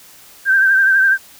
sine tone with vibrato, 1568 Hz, G6, in tune, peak -9 dBFS, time 0.45-1.18 s, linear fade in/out 50 ms, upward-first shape triangle, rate 12 Hz, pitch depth 54 cents each way, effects white hiss -43 dBFS RMS until 1.39 s

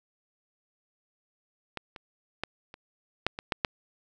clicks, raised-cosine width 0.3 ms, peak -18 / -26 / -14 / -28 / -8 / -19 / -10 / -8 dBFS, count 8, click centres 1.773 / 1.962 / 2.436 / 2.741 / 3.266 / 3.389 / 3.522 / 3.648 s, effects none

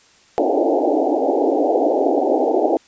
pink band-pass noise, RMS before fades -17 dBFS, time 0.38-2.77 s, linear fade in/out 0 ms, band 270 to 820 Hz, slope 96 dB/octave, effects white hiss -52 dBFS RMS until 2.87 s + resampled to 16000 Hz

